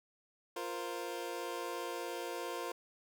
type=chord; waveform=25% pulse; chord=F suspended fourth; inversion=none; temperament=equal; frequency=349.2 / 466.2 / 523.3 Hz; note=F4 / Bb4 / C5; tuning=0 / 0 / 0 cents; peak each=-39 / -39 / -40 dBFS; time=0.56-2.72 s; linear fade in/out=5 ms; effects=none